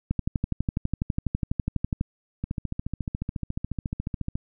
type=two click trains; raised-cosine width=5 ms; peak=-12 / -16 dBFS; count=24 / 28; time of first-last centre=0.11-2.011 / 2.44-4.355 s; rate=12.1 / 14.1 Hz; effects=none